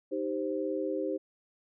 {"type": "chord", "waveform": "sine", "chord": "C minor", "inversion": "first", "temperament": "equal", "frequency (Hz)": [311.1, 392, 523.3], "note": ["Eb4", "G4", "C5"], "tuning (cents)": [0, 0, 0], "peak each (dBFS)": -34, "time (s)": [0.11, 1.18], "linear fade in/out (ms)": 20, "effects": []}